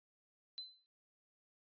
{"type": "tone with exponential decay", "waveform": "sine", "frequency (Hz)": 4045, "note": "B7", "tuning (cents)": 41, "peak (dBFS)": -40, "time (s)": [0.58, 0.86], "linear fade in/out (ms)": 0, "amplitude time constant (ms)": 59, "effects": ["resampled to 11025 Hz"]}